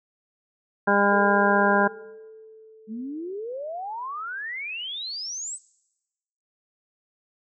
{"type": "harmonic tone", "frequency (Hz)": 201.8, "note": "G#3", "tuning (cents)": -49, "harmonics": [1, 2, 3, 4, 5, 7, 8], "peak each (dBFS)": [-25, -25, -25, -25, -25, -25, -25], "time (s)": [0.87, 1.88], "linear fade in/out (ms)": 10}
{"type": "tone with exponential decay", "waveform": "sine", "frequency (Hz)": 439.4, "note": "A4", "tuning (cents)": -2, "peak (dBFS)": -30, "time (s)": [1.12, 4.99], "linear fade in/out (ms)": 2, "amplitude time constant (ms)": 840}
{"type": "exponential sweep", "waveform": "sine", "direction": "up", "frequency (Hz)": [206.9, 8372], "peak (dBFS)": -30, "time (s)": [2.87, 5.59], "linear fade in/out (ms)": 50}
{"effects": ["noise-tail reverb RT60 1.0 s tail -22 dB re dry"]}